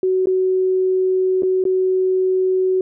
sine tone with dropouts, 373.6 Hz, F#4, 17 cents sharp, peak -14 dBFS, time 0.03-2.81 s, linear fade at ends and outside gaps 2 ms, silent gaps 0.258-0.27 / 1.423-1.432 / 1.64-1.652 s, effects none

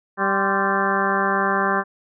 harmonic tone with a mistuned harmonic, 195.6 Hz, G3, 4 cents flat, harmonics 1 / 2 / 3 / 4 / 5 / 6 / 7 / 8 / 9, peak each -27 / -26 / -29 / -26 / -25 / -25 / -29 / -25 / -29 dBFS, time 0.17-1.84 s, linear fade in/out 50 ms, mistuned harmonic 5, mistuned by +100 cents, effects none

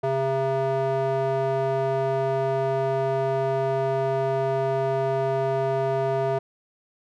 square tone with band-pass filter, 134.3 Hz, C3, 46 cents sharp, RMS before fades -24 dBFS, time 0.03-6.39 s, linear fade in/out 10 ms, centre 600 Hz, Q 2.2, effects none

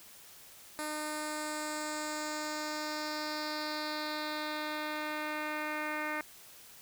10% pulse tone with low-pass filter sweep, 304.2 Hz, D#4, 39 cents flat, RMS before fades -37 dBFS, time 0.79-6.21 s, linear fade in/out 0 ms, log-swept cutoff 11000 to 2200 Hz, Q 2.7, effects white hiss -54 dBFS RMS until 6.81 s

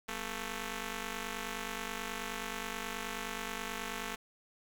5% pulse ring-modulated tone, 222.9 Hz, A3, 23 cents sharp, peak -23 dBFS, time 0.08-4.16 s, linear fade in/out 10 ms, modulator 644 Hz, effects none

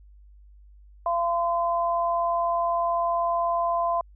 sine tone pair together, 684 / 1024.8 Hz, F5 / C6, -36 / -36 cents, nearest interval perfect fifth, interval 700 cents, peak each -24 / -25 dBFS, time 1.06-4.01 s, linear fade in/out 2 ms, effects added 50 Hz sine -48 dBFS peak until 4.15 s

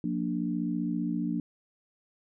sine chord, Bb major, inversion second, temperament equal with one note detuned, 177.97 / 233.1 / 293.7 Hz, F3 / Bb3 / D4, +33 / 0 / 0 cents, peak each -32 dBFS, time 0.04-1.4 s, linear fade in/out 2 ms, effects none

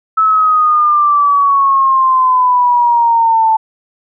sine exponential sweep, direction down, 1307 to 880 Hz, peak -7 dBFS, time 0.17-3.57 s, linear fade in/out 10 ms, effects none

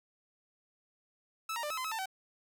sawtooth tone with pitch steps, 1309 / 935 / 595 / 1294 / 1029 / 1287 / 893 / 763 Hz, E6 / A#5 / D5 / E6 / C6 / E6 / A5 / G5, -13 / +5 / +22 / -32 / -29 / -42 / +25 / -47 cents, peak -31 dBFS, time 1.49-2.058 s, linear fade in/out 5 ms, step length 71 ms, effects none

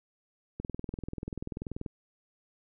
click train, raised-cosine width 3 ms, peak -23 dBFS, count 27, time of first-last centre 0.6-1.862 s, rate 20.6 Hz, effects none

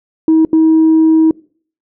sine tone bursts at uneven times, 319.4 Hz, D#4, 45 cents sharp, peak -4 dBFS, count 2, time 0.28-0.45 / 0.53-1.31 s, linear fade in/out 2 ms, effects noise-tail reverb RT60 0.5 s tail -24 dB re dry + tanh soft clip ceiling -3 dBFS

